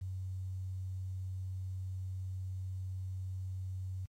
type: tone with quantisation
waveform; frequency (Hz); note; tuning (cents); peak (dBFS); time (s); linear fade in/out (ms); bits
sine; 93.6; F#2; +20; -37; 0.01-4.06; 10; 11
effects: AAC 48 kbps